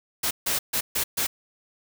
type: noise bursts at uneven times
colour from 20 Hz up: white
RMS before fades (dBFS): -25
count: 5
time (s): 0.23-0.31 / 0.46-0.59 / 0.73-0.81 / 0.95-1.04 / 1.17-1.27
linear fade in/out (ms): 10
effects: none